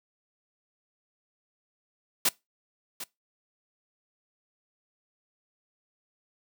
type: noise with echo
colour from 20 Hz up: white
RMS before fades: -23 dBFS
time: 2.25-2.29 s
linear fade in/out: 5 ms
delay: 750 ms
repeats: 1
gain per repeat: -14 dB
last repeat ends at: 3.04 s
effects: noise-tail reverb RT60 0.2 s tail -22 dB re dry + high-pass 150 Hz 12 dB/octave